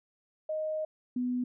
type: tone pair in turn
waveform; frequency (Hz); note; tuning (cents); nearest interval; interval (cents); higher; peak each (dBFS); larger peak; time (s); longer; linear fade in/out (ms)
sine; 622.3 / 248.3; D#5 / B3; 0 / +9; octave + major third; 1591; first; -30 / -28; second; 0.49-0.85 / 1.16-1.44; first; 5
effects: none